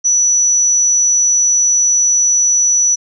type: tone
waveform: sine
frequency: 5920 Hz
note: F#8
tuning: in tune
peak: -9 dBFS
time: 0.04-2.96 s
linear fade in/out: 20 ms
effects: none